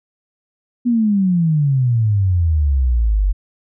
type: exponential sweep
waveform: sine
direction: down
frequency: 246.9 to 46 Hz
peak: -12 dBFS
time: 0.85-3.33 s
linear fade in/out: 20 ms
effects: none